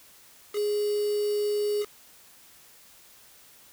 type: tone with quantisation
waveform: sine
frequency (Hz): 415.3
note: G#4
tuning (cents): 0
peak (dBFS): -24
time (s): 0.53-1.86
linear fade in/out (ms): 50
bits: 6
effects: white hiss -54 dBFS RMS until 3.72 s